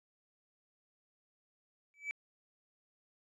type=tone with exponential growth; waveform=triangle; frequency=2300 Hz; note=D7; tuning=37 cents flat; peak=-29 dBFS; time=1.94-2.11 s; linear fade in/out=0 ms; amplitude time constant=36 ms; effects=tanh soft clip ceiling -30 dBFS + resampled to 24000 Hz